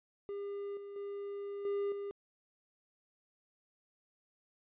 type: tone with level steps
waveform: triangle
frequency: 402.7 Hz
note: G4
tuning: 47 cents sharp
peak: -36 / -42 / -37 / -30 / -36 dBFS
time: 0.29-2.11 s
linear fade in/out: 0 ms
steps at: 0.77 / 0.96 / 1.65 / 1.92 s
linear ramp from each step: 2 ms
effects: resampled to 8000 Hz

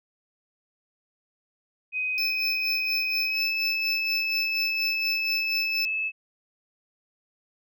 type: tone with pitch glide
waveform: sine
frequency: 2511 to 2604 Hz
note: D#7 to E7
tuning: +15 to -22 cents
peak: -25 dBFS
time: 1.92-6.12 s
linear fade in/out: 50 ms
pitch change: +63 cents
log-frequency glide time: 3.24-3.44 s
type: tone with tremolo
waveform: square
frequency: 5274 Hz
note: E8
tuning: in tune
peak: -26 dBFS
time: 2.18-5.85 s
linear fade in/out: 0 ms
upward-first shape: sine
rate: 4.2 Hz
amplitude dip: 70%
effects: none

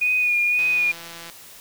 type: tone with vibrato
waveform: sine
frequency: 2459 Hz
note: D#7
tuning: 21 cents flat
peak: -17 dBFS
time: 0.01-0.92 s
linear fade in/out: 10 ms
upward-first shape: sine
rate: 1.9 Hz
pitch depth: 29 cents each way
type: click train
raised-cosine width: 0.2 ms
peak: -21 dBFS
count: 120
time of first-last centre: 0.59-1.298 s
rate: 168 Hz
effects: white hiss -44 dBFS RMS until 1.6 s

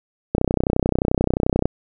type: click train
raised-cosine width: 2 ms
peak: -4 dBFS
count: 42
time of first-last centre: 0.35-1.656 s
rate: 31.4 Hz
effects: none

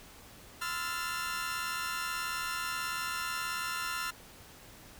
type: chord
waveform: sawtooth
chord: F major seventh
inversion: second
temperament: equal with one note detuned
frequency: 1026.2 / 1318.5 / 1396.9 / 1760 Hz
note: C6 / E6 / F6 / A6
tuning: -34 / 0 / 0 / 0 cents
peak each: -38 / -36 / -33 / -38 dBFS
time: 0.61-4.11 s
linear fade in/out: 10 ms
effects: pink hiss -53 dBFS RMS until 4.99 s

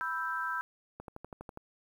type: chord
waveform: sine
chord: E minor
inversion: second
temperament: equal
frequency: 987.8 / 1318.5 / 1568 Hz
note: B5 / E6 / G6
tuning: 0 / 0 / 0 cents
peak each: -38 / -36 / -35 dBFS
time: 0.01-0.61 s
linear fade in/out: 0 ms
type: click train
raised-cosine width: 1 ms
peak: -29 dBFS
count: 8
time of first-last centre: 1-1.574 s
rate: 12.2 Hz
effects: 10-bit

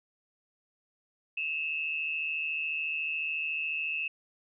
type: tone pair together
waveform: sine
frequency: 2595 / 2749 Hz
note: E7 / F7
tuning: -28 / -28 cents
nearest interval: minor second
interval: 100 cents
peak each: -31 / -36 dBFS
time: 1.37-4.08 s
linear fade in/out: 5 ms
effects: none

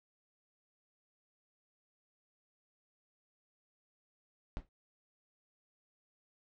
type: noise with exponential decay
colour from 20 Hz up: brown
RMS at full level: -39 dBFS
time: 4.57-4.69 s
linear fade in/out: 0 ms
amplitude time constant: 24 ms
effects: low-pass 4000 Hz 12 dB/octave

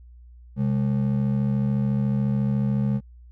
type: ring-modulated tone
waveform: triangle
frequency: 167.4 Hz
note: E3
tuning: 27 cents sharp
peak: -15 dBFS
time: 0.56-3.01 s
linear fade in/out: 50 ms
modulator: 37 Hz
effects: added 60 Hz sine -44 dBFS peak until 3.31 s

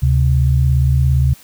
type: tone pair together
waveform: sine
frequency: 73.42 / 130.82 Hz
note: D2 / C3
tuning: 0 / 0 cents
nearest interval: minor seventh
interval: 1000 cents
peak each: -13 dBFS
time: 0.02-1.34 s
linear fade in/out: 10 ms
effects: white hiss -44 dBFS RMS until 1.43 s

